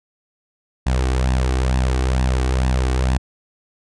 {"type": "tone with flanger", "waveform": "sawtooth", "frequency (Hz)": 64, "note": "C2", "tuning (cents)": -38, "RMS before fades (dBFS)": -18, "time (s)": [0.86, 3.18], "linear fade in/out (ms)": 10, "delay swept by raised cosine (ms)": [1.1, 2.7], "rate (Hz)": 2.2, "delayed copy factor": 0.55, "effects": ["resampled to 22050 Hz"]}